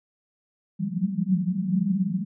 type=band-pass noise; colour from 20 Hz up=white; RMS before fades=-25 dBFS; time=0.79-2.25 s; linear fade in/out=20 ms; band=170 to 200 Hz; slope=96 dB/octave; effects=none